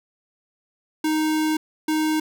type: tone pair in turn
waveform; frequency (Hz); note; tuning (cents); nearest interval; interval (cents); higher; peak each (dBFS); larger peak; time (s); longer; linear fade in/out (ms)
square; 311.1 / 311.1; D#4 / D#4; 0 / 0; unison; 0; neither; -20; neither; 1.04-1.57 / 1.88-2.2; first; 5
effects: none